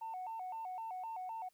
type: tone with vibrato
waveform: sine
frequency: 815 Hz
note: G#5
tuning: 33 cents flat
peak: -39 dBFS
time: 0.01-1.49 s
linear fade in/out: 10 ms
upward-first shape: square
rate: 3.9 Hz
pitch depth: 170 cents each way
effects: tanh soft clip ceiling -37 dBFS + white hiss -75 dBFS RMS until 1.53 s